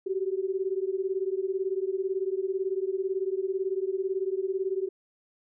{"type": "beating tone pair", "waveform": "sine", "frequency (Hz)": [374.5, 392.5], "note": ["F#4", "G4"], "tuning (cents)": [21, 2], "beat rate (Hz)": 18, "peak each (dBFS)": [-29, -30], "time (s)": [0.06, 4.89], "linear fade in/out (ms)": 10, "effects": []}